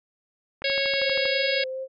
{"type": "click train", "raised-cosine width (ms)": 0.5, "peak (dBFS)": -21, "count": 9, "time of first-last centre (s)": [0.62, 1.255], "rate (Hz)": 12.6}
{"type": "harmonic tone", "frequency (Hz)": 550, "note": "C#5", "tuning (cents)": -14, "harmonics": [1, 3, 4, 5, 6, 7, 8, 9], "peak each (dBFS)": [-27, -32, -28, -32, -32, -33, -34, -32], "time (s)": [0.64, 1.64], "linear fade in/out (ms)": 5}
{"type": "tone with vibrato", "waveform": "sine", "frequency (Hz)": 523.3, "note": "C5", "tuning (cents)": 0, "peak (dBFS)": -29, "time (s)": [0.97, 1.88], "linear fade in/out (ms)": 50, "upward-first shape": "sine", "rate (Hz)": 2.6, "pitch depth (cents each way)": 16}
{"effects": []}